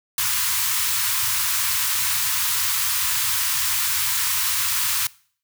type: band-stop noise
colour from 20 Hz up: white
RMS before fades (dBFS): -22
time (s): 0.18-5.07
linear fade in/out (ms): 2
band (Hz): 130 to 910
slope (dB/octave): 96
effects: noise-tail reverb RT60 0.5 s tail -22 dB re dry + high-pass 80 Hz 12 dB/octave